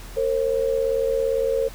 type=tone pair together; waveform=sine; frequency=458.3 / 536 Hz; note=A#4 / C5; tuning=-29 / +42 cents; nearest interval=minor third; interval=271 cents; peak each=-22 dBFS; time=0.16-1.69 s; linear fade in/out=20 ms; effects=added 41 Hz sine -38 dBFS peak until 1.74 s + pink hiss -43 dBFS RMS until 1.74 s